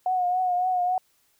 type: tone with vibrato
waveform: sine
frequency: 728 Hz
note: F#5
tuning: 28 cents flat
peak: -21 dBFS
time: 0.06-0.98 s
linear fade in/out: 2 ms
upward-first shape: triangle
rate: 3.6 Hz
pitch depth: 46 cents each way
effects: white hiss -66 dBFS RMS until 1.39 s